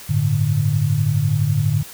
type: chord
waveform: sine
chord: G suspended second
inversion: none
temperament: equal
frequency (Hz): 98 / 110 / 146.83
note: G2 / A2 / D3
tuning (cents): 0 / 0 / 0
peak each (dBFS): -23 / -19 / -18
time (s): 0.09-1.83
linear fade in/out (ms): 10
effects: white hiss -38 dBFS RMS until 1.93 s